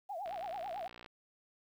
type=tone with vibrato; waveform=sine; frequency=733 Hz; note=F#5; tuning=16 cents flat; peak=-38 dBFS; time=0.09-0.88 s; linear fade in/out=10 ms; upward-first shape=triangle; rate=9.1 Hz; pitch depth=260 cents each way
type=click train; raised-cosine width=0.3 ms; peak=-34 dBFS; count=49; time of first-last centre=0.26-1.061 s; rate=59.9 Hz
effects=11-bit